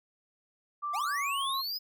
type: tone with pitch glide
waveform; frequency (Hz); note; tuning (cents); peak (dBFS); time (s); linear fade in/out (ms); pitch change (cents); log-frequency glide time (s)
sine; 1174.7 to 1083.4; D6 to C#6; 0 to -40; -31; 0.82-1.62; 20; -140; 1.01-1.48
type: linear sweep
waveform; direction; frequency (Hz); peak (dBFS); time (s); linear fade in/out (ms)
square; up; 654 to 5110; -33; 0.93-1.79; 20
effects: none